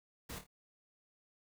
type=noise with echo; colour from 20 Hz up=pink; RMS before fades=-45 dBFS; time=0.29-0.39 s; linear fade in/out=10 ms; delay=26 ms; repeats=3; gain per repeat=-7 dB; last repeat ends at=0.468 s; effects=none